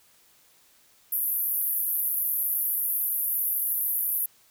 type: band-pass noise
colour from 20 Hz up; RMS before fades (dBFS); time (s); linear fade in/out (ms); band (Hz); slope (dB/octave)
pink; -27; 1.12-4.26; 5; 11000 to 15000; 96
effects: white hiss -60 dBFS RMS until 4.5 s